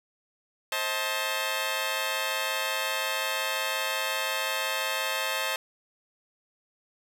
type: chord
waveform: 10% pulse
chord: A diminished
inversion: first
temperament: just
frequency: 528 / 633.6 / 880 Hz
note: C5 / Eb5 / A5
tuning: +16 / +31 / 0 cents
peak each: -24 dBFS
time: 0.72-5.56 s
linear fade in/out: 2 ms
effects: none